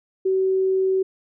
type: tone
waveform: sine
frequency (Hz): 379.6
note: F#4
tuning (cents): +44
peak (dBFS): -17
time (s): 0.25-1.03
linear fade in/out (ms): 10
effects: none

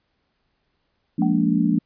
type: chord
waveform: sine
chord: Bb dominant seventh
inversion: second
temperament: just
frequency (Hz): 174.81 / 209.8 / 233.1 / 291.4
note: F3 / Ab3 / Bb3 / D4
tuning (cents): +2 / +18 / 0 / -13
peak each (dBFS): -22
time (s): 1.18-1.79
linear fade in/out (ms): 10
type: tone with exponential decay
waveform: sine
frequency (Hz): 757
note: F#5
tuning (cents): +39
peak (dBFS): -26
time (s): 1.22-1.45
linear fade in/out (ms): 1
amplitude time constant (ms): 48
effects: pink hiss -71 dBFS RMS until 1.85 s + resampled to 11025 Hz

